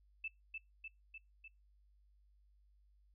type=tone with echo; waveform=sine; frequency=2637 Hz; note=E7; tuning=in tune; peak=-39 dBFS; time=0.24-0.28 s; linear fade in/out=5 ms; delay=300 ms; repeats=4; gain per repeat=-3 dB; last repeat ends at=1.48 s; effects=noise-tail reverb RT60 0.2 s tail -23 dB re dry + added 50 Hz sine -66 dBFS peak until 3.14 s